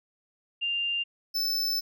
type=tone pair in turn; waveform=sine / square; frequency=2794 / 5274 Hz; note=F7 / E8; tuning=0 / 0 cents; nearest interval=major seventh; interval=1100 cents; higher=second; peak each=-26 dBFS; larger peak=neither; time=0.61-1.04 / 1.34-1.81 s; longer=second; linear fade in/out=20 ms; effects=none